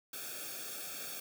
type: noise with comb filter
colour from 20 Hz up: white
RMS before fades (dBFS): -43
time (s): 0.13-1.2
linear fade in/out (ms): 5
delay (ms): 1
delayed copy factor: -0.95
effects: none